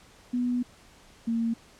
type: tone pair in turn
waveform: sine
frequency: 245.7 / 229.6 Hz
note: B3 / A#3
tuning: -9 / -26 cents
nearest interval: minor second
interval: 117 cents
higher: first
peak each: -24 / -24 dBFS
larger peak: neither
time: 0.33-0.63 / 1.27-1.54 s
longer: first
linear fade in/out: 10 ms
effects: pink hiss -55 dBFS RMS until 1.79 s + low-pass 9000 Hz 12 dB/octave